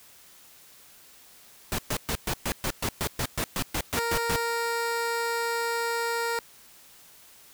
pink noise bursts, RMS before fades -28 dBFS, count 15, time 1.72-4.36 s, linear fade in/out 0 ms, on 64 ms, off 120 ms
15% pulse tone, 465.7 Hz, A#4, 2 cents flat, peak -20 dBFS, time 3.97-6.39 s, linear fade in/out 0 ms
effects white hiss -53 dBFS RMS until 7.53 s

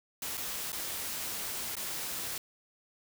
white noise with dropouts, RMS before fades -37 dBFS, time 0.22-2.38 s, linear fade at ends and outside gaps 2 ms, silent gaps 0.372-0.376 / 0.72-0.728 / 1.754-1.767 s, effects none

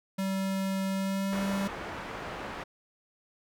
square tone with pitch glide, 192.7 to 196.64 Hz, G3 to G3, -29 to +6 cents, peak -29 dBFS, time 0.18-1.68 s, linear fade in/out 10 ms, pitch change +35 cents, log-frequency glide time 0.95-1.47 s
white low-pass noise, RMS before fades -39 dBFS, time 1.32-2.64 s, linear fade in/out 10 ms, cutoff 1400 Hz, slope 12 dB/octave
effects none

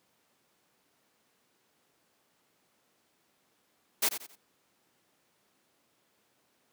white noise with echo, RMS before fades -26 dBFS, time 4.02-4.09 s, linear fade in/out 10 ms, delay 89 ms, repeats 3, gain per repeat -10 dB, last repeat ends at 4.357 s, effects pink hiss -71 dBFS RMS until 6.72 s + high-pass 200 Hz 12 dB/octave

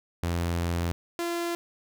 sawtooth tone pair in turn, 85.6 / 342.4 Hz, F2 / F4, -34 / -34 cents, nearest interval 2 octaves, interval 2400 cents, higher second, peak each -22 / -24 dBFS, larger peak first, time 0.23-0.92 / 1.19-1.55 s, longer first, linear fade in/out 0 ms, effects none

